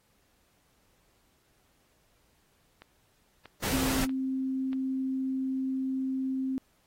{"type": "click train", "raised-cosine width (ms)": 0.3, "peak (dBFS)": -31, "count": 4, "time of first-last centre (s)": [2.82, 4.731], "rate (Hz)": 1.57}
{"type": "noise", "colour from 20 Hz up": "pink", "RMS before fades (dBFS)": -31, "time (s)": [3.62, 4.06], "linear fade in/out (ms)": 20}
{"type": "tone", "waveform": "sine", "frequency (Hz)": 263.6, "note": "C4", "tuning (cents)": 13, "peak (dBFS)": -28, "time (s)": [3.72, 6.58], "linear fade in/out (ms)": 0}
{"effects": ["pink hiss -69 dBFS RMS until 6.86 s", "AAC 48 kbps"]}